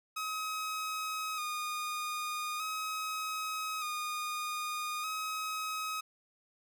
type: tone with vibrato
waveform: sawtooth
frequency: 1248 Hz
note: D#6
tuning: 5 cents sharp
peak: -31 dBFS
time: 0.16-6.01 s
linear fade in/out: 10 ms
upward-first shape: square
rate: 0.41 Hz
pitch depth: 32 cents each way
effects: none